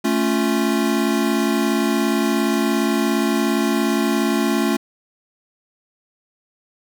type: chord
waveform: square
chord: A augmented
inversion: none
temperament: equal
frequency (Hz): 220 / 277.2 / 349.2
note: A3 / C#4 / E#4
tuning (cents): 0 / 0 / 0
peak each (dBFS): -21 / -22 / -23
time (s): 0.04-4.77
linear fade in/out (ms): 10
effects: none